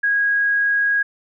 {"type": "tone", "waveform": "sine", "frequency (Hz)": 1646, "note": "G#6", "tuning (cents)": -16, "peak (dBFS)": -15, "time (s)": [0.03, 1.03], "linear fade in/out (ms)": 10, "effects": []}